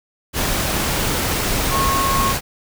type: tone in noise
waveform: sine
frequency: 1089 Hz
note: C#6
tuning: 31 cents flat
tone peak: -18 dBFS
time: 1.7-2.35 s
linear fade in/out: 50 ms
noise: pink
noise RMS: -20 dBFS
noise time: 0.33-2.41 s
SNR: -1 dB
effects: none